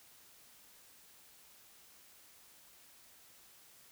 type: silence
effects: white hiss -61 dBFS RMS until 3.91 s